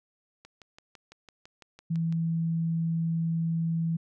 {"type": "click train", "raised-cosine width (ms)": 0.2, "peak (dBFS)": -31, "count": 11, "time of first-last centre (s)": [0.45, 2.125], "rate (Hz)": 5.97}
{"type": "tone", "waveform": "sine", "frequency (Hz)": 164.81, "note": "E3", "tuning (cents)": 0, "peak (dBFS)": -25, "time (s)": [1.9, 3.97], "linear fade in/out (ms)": 10}
{"effects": []}